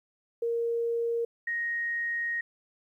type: tone pair in turn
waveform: sine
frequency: 466.2 / 1871.8 Hz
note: A#4 / A#6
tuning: 0 / +7 cents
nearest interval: 2 octaves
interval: 2407 cents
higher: second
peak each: -26 / -28 dBFS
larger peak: first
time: 0.42-1.25 / 1.47-2.41 s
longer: second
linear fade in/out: 5 ms
effects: 11-bit